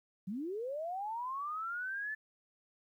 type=linear sweep; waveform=sine; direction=up; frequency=173.9 to 1760 Hz; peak=-36 dBFS; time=0.27-2.15 s; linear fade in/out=10 ms; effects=12-bit